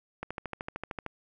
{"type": "click train", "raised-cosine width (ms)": 0.5, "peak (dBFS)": -20, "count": 12, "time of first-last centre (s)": [0.23, 1.063], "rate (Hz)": 13.2, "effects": []}